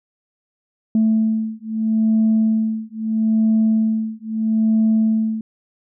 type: beating tone pair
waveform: sine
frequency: 220 / 220.77 Hz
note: A3 / A3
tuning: 0 / +6 cents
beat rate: 0.77 Hz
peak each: -17 dBFS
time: 0.95-5.41 s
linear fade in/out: 2 ms
effects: tanh soft clip ceiling -9 dBFS